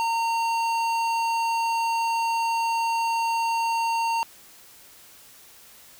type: tone with tanh clipping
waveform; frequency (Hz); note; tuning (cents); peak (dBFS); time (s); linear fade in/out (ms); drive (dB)
sine; 917; A#5; -29; -24; 0-4.23; 0; 16
effects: white hiss -50 dBFS RMS until 5.99 s